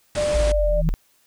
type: low-pass noise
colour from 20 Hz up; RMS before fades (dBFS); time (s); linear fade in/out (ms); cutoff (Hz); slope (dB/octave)
pink; -29; 0.15-0.52; 2; 10000; 96
type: tone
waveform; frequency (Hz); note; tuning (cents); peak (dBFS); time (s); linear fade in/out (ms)
sine; 596; D5; +25; -19; 0.16-0.82; 20
type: exponential sweep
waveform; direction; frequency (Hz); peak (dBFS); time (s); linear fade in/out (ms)
sine; down; 58.27 to 36.1; -19; 0.34-0.94; 0
type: tone with exponential growth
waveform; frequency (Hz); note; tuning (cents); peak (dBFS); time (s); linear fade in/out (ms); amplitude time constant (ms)
sine; 160.5; E3; -46; -16; 0.59-0.89; 0; 65
effects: white hiss -61 dBFS RMS until 1.26 s